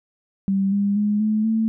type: tone with pitch steps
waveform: sine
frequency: 194.8 / 201.3 / 208.1 / 215 / 222.2 Hz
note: G3 / G3 / G#3 / A3 / A3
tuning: -11 / +46 / +4 / -40 / +17 cents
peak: -17 dBFS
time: 0.48-1.68 s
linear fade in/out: 0 ms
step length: 240 ms
effects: none